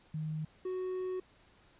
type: tone pair in turn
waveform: sine / triangle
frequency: 155.56 / 370 Hz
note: D#3 / F#4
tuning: 0 / 0 cents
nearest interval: octave + minor third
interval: 1500 cents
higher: second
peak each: -34 / -32 dBFS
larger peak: second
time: 0.14-0.45 / 0.65-1.2 s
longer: second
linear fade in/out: 5 ms
effects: pink hiss -64 dBFS RMS until 1.79 s + resampled to 8000 Hz